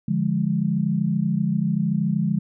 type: chord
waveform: sine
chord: D diminished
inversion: none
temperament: equal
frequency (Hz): 146.83 / 174.61 / 207.7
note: D3 / F3 / Ab3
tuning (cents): 0 / 0 / 0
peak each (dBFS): -25 / -23 / -23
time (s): 0.08-2.39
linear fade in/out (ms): 5
effects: none